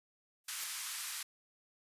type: noise with exponential growth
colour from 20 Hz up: blue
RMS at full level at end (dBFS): -38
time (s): 0.44-0.64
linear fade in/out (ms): 2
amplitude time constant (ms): 43
type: band-pass noise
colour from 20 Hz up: white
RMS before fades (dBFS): -42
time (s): 0.48-1.23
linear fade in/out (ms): 5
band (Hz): 1100 to 12000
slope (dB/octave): 24
effects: resampled to 32000 Hz